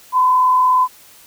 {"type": "tone with frequency modulation", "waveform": "sine", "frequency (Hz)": 1014, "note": "B5", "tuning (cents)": 45, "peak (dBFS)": -10, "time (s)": [0.12, 0.88], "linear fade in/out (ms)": 50, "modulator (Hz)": 36.7, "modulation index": 0.41, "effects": ["white hiss -45 dBFS RMS until 1.26 s"]}